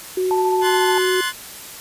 sine tone with vibrato, 370 Hz, F#4, in tune, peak -17 dBFS, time 0.17-1.21 s, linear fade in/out 5 ms, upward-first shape sine, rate 20 Hz, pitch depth 11 cents each way
sine tone with tremolo, 880 Hz, A5, in tune, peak -18 dBFS, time 0.31-0.98 s, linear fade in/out 0 ms, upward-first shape square, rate 14 Hz, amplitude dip 25%
25% pulse chord, F# diminished, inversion second, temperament equal with one note detuned, 1046.5 / 1480 / 1729.8 Hz, C6 / F#6 / A6, 0 / 0 / -30 cents, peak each -21 dBFS, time 0.61-1.33 s, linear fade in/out 50 ms
effects white hiss -36 dBFS RMS until 1.8 s + resampled to 32000 Hz

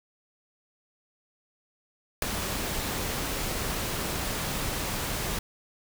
pink noise with ADSR envelope, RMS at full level -20 dBFS, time 2.22-5.39 s, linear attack 4 ms, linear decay 3 ms, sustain -11 dB, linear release 4 ms, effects none

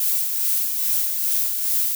violet noise with tremolo, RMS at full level -20 dBFS, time 0-1.95 s, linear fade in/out 2 ms, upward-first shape sine, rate 2.4 Hz, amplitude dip 40%, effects none

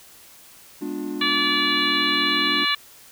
triangle chord, G# diminished seventh, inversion none, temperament equal with one note detuned, 207.7 / 246.9 / 293.7 / 356.8 Hz, G#3 / B3 / D4 / F4, 0 / 0 / 0 / +37 cents, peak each -33 / -33 / -27 / -31 dBFS, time 0.81-2.65 s, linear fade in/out 10 ms
harmonic tone, 578 Hz, D5, 28 cents flat, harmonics 2 / 3 / 4 / 5 / 6 / 7, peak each -26 / -26 / -26 / -26 / -26 / -26 dBFS, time 1.21-2.75 s, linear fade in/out 5 ms
effects white hiss -48 dBFS RMS until 3.11 s

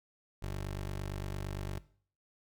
20% pulse tone, 48.77 Hz, G1, 8 cents flat, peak -31 dBFS, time 0.42-1.79 s, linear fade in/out 10 ms, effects noise-tail reverb RT60 0.5 s tail -18 dB re dry

